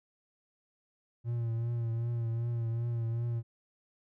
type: tone with vibrato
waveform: triangle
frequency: 116.54 Hz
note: A#2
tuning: in tune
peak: -28 dBFS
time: 1.24-3.43 s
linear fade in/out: 50 ms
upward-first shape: triangle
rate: 2.6 Hz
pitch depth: 45 cents each way
effects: none